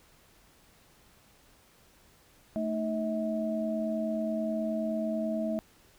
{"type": "tone cluster", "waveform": "sine", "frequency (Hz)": [220.6, 310, 642], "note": ["A3", "D#4", "E5"], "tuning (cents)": [5, -6, -46], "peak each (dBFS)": [-31, -38, -32], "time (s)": [2.56, 5.59], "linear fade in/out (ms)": 0, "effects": ["pink hiss -61 dBFS RMS until 5.98 s"]}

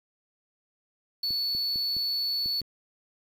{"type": "tone", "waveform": "triangle", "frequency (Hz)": 4435, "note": "C#8", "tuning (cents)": 0, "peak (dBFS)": -25, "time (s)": [1.23, 2.61], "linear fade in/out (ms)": 5}
{"type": "clicks", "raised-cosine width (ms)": 3, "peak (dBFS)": -31, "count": 6, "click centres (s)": [1.307, 1.55, 1.759, 1.967, 2.46, 2.616]}
{"effects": ["8-bit"]}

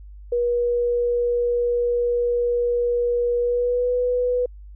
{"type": "tone with pitch glide", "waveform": "sine", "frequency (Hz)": [481.2, 494.2], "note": ["B4", "B4"], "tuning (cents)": [-45, 1], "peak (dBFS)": -18, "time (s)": [0.32, 4.46], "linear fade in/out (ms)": 5, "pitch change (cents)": 46, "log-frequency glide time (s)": [3.39, 3.91], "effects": ["added 50 Hz sine -38 dBFS peak until 4.75 s"]}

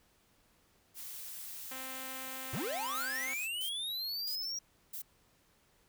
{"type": "noise", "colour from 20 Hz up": "blue", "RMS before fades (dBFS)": -45, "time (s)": [0.94, 3.49], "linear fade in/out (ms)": 50}
{"type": "tone", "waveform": "5% pulse", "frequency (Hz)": 261.6, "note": "C4", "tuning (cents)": 0, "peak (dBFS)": -32, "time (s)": [1.71, 3.34], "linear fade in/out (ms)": 5}
{"type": "linear sweep", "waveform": "square", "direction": "up", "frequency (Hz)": [84.6, 5710], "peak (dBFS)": -36, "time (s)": [2.53, 4.59], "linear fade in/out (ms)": 5}
{"type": "noise bursts", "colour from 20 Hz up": "violet", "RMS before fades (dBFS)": -42, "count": 4, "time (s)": [2.94, 5.022], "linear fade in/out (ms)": 10, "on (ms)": 93, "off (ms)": 570}
{"effects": ["pink hiss -69 dBFS RMS until 5.88 s"]}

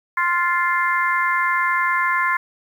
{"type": "harmonic tone", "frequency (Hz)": 349.2, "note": "F4", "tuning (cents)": 0, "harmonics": [3, 4, 5, 6], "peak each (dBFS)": [-20, -25, -22, -24], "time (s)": [0.17, 2.37], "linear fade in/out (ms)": 5, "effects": ["8-bit"]}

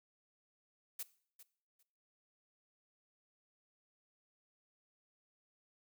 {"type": "noise with echo", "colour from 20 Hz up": "blue", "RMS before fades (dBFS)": -42, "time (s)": [0.99, 1.03], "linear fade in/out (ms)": 5, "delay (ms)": 400, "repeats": 2, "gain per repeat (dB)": -15, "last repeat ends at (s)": 1.83, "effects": ["noise-tail reverb RT60 0.5 s tail -18 dB re dry"]}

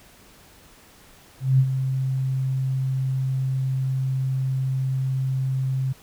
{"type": "tone with ADSR envelope", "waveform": "sine", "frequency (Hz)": 132.1, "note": "C3", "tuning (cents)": 17, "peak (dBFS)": -12, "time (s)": [1.4, 5.93], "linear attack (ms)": 190, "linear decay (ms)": 61, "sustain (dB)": -9, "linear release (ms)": 11, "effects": ["pink hiss -51 dBFS RMS until 6.02 s"]}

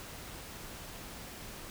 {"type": "silence", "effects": ["pink hiss -46 dBFS RMS until 1.7 s"]}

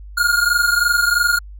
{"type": "tone pair together", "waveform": "square", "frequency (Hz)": [1410, 1433], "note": ["F6", "F6"], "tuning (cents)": [16, 44], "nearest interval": "unison", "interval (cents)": 28, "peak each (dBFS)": [-18, -17], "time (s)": [0.17, 1.39], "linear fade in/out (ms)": 10, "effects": ["added 50 Hz sine -33 dBFS peak until 1.59 s"]}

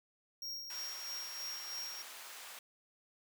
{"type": "tone with tremolo", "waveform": "square", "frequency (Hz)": 5588, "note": "F8", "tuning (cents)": 0, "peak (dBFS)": -40, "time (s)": [0.42, 2.02], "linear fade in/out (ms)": 2, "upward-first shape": "sine", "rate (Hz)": 3.1, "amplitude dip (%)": 45}
{"type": "high-pass noise", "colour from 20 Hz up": "pink", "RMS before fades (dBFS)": -50, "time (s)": [0.7, 2.59], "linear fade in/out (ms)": 2, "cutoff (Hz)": 1000, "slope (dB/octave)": 12}
{"effects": []}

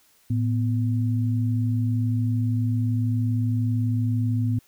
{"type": "tone pair together", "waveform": "sine", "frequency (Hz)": [110.9, 248.7], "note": ["A2", "B3"], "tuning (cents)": [14, 12], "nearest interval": "octave + major second", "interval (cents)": 1398, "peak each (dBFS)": [-21, -27], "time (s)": [0.3, 4.59], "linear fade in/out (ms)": 5, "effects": ["white hiss -60 dBFS RMS until 4.67 s"]}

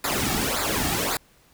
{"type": "noise with flanger", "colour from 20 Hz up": "pink", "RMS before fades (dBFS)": -25, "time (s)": [0.04, 1.17], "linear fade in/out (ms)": 2, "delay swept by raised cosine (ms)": [0.33, 2.03], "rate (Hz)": 1.8, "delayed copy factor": -0.75, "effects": ["pink hiss -58 dBFS RMS until 1.53 s"]}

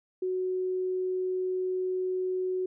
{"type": "tone", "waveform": "sine", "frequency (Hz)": 370, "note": "F#4", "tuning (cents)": 0, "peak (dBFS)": -27, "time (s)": [0.22, 2.66], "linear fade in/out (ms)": 5, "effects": []}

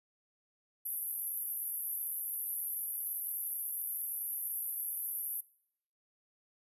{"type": "band-pass noise", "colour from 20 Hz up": "pink", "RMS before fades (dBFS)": -38, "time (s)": [0.85, 5.41], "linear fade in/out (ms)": 10, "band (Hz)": [11000, 13000], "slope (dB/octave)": 96, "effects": ["noise-tail reverb RT60 0.7 s tail -23 dB re dry", "resampled to 32000 Hz"]}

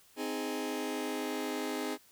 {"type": "chord", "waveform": "sawtooth", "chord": "Ab major", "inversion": "first", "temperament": "just", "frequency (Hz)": [259.6, 311.5, 415.3], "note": ["C4", "Eb4", "Ab4"], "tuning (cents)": [-13, 2, 0], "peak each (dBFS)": -34, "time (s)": [0.16, 1.98], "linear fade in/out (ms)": 50, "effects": ["white hiss -62 dBFS RMS until 2.11 s"]}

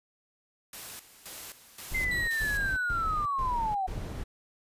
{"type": "noise with tremolo", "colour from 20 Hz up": "white", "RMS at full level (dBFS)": -42, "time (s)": [0.73, 2.73], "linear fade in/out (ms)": 2, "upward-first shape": "square", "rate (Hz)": 1.9, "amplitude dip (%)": 75}
{"type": "noise bursts", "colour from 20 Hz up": "brown", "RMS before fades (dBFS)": -36, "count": 5, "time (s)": [1.91, 4.24], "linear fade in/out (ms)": 10, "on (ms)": 370, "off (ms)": 120}
{"type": "linear sweep", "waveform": "sine", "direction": "down", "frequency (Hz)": [2093, 735], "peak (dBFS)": -27, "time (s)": [1.94, 3.87], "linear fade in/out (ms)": 10}
{"type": "tone with exponential decay", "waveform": "sawtooth", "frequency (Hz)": 4000, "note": "B7", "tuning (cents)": 21, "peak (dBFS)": -35, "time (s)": [2.11, 4.18], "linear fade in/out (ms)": 5, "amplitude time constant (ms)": 450}
{"effects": ["resampled to 32000 Hz"]}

